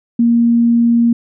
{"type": "tone", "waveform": "sine", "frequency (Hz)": 234.5, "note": "A#3", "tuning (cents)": 11, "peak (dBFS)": -8, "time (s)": [0.19, 1.13], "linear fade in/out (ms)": 5, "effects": []}